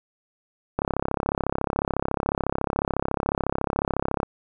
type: click train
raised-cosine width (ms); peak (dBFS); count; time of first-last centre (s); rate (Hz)
1; -9; 118; 0.79-4.231; 34
effects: none